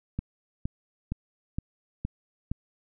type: click train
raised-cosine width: 5 ms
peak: -17 dBFS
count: 6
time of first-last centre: 0.19-2.516 s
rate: 2.15 Hz
effects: none